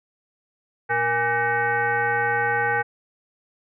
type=tone with frequency modulation; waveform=sine; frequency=1174 Hz; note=D6; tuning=1 cent flat; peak=-19 dBFS; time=0.89-2.83 s; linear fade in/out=20 ms; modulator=352 Hz; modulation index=2.1; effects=none